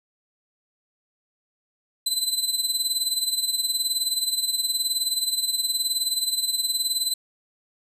25% pulse tone with tremolo, 4035 Hz, B7, 36 cents sharp, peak -15 dBFS, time 2.06-7.14 s, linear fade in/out 5 ms, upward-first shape sine, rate 19 Hz, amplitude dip 70%, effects none

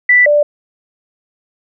sine tone pair in turn, 1975.5 / 589 Hz, B6 / D5, 0 / +5 cents, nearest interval octave + major sixth, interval 2095 cents, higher first, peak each -5 / -7 dBFS, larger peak first, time 0.09-0.26 / 0.26-0.43 s, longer neither, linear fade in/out 5 ms, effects none

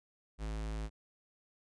square tone, 53.7 Hz, A1, 41 cents flat, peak -37 dBFS, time 0.38-0.9 s, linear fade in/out 50 ms, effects resampled to 22050 Hz

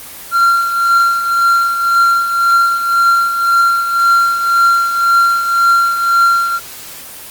triangle tone with tremolo, 1377 Hz, F6, 25 cents flat, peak -4 dBFS, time 0.31-6.6 s, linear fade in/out 50 ms, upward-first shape triangle, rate 1.9 Hz, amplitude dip 65%, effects white hiss -31 dBFS RMS until 7.3 s + Opus 24 kbps

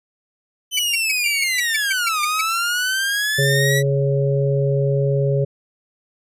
sawtooth linear two-way sweep, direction down then up, 3060 to 1195 to 1962 Hz, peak -15 dBFS, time 0.71-3.83 s, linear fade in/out 50 ms, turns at 2.21 s
40% pulse tone bursts, 2286 Hz, D7, 47 cents flat, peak -18 dBFS, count 11, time 0.77-2.412 s, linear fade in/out 5 ms, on 22 ms, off 140 ms
triangle tone with exponential decay, 2798 Hz, F7, 3 cents sharp, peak -22 dBFS, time 1.24-2.72 s, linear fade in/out 2 ms, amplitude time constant 320 ms
harmonic tone, 138.59 Hz, C#3, in tune, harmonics 1 / 3 / 4, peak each -17 / -22 / -23 dBFS, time 3.38-5.45 s, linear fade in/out 10 ms
effects resampled to 32000 Hz

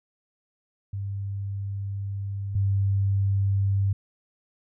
sine tone pair in turn, 99.2 / 98.51 Hz, G2 / G2, +21 / +9 cents, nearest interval unison, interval 12 cents, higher first, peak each -28 / -20 dBFS, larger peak second, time 0.93-2.55 / 2.55-3.93 s, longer first, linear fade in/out 5 ms, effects none

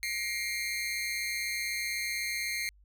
sawtooth tone with amplitude modulation, 2124 Hz, C7, 25 cents sharp, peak -24 dBFS, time 0.03-2.69 s, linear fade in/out 0 ms, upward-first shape sine, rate 216 Hz, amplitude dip 90%, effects added 50 Hz sine -57 dBFS peak until 2.84 s

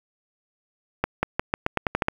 accelerating click train, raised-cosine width 0.5 ms, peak -6 dBFS, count 10, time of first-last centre 1.04-2.084 s, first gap 190 ms, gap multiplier 0.87, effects 7-bit

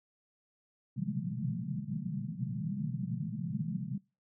pink band-pass noise, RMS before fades -36 dBFS, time 0.96-3.98 s, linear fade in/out 5 ms, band 120 to 220 Hz, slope 96 dB/octave, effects noise-tail reverb RT60 0.3 s tail -24 dB re dry

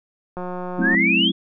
click train, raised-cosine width 1 ms, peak -17 dBFS, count 105, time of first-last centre 0.37-0.948 s, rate 180 Hz
sine chord, F# half-diminished seventh, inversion none, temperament equal with one note detuned, 185 / 215.6 / 261.6 / 329.6 Hz, F#3 / A3 / C4 / E4, 0 / -35 / 0 / 0 cents, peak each -24 dBFS, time 0.78-1.32 s, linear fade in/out 10 ms
sine exponential sweep, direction up, 1525 to 3413 Hz, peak -16 dBFS, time 0.81-1.32 s, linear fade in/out 50 ms
effects none

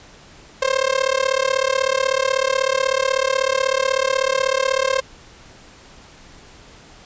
sawtooth tone with amplitude modulation, 530 Hz, C5, 22 cents sharp, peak -9 dBFS, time 0.62-5.01 s, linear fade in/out 5 ms, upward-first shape sine, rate 36.2 Hz, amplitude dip 95%, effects pink hiss -45 dBFS RMS until 7.05 s + resampled to 16000 Hz

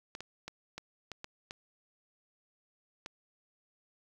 clicks, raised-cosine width 0.2 ms, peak -24 dBFS, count 8, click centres 0.151 / 0.206 / 0.48 / 0.78 / 1.117 / 1.244 / 1.509 / 3.061 s, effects 9-bit

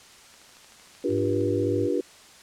click train, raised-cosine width 0.2 ms, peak -35 dBFS, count 15, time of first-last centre 0.34-1.409 s, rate 13.1 Hz
sine chord, G dominant seventh, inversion second, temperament equal with one note detuned, 293.7 / 349.2 / 392 / 482.6 Hz, D4 / F4 / G4 / B4, 0 / 0 / 0 / -40 cents, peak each -28 dBFS, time 1.04-2.01 s, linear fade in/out 5 ms
sine tone, 103.83 Hz, G#2, in tune, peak -29 dBFS, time 1.08-1.89 s, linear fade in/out 50 ms
effects white hiss -50 dBFS RMS until 2.42 s + low-pass 8000 Hz 12 dB/octave

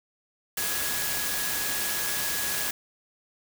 sine tone in noise, 1673 Hz, G#6, 12 cents sharp, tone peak -36 dBFS, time 0.57-2.71 s, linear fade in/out 5 ms, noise white, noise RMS -29 dBFS, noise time 0.57-2.71 s, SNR -10 dB, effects none

